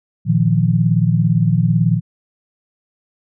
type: chord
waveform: sine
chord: Bb suspended fourth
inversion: none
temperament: equal with one note detuned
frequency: 116.54 / 155.56 / 173.41 Hz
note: Bb2 / Eb3 / F3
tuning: 0 / 0 / -12 cents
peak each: -16 dBFS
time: 0.25-2.01 s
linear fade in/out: 50 ms
effects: none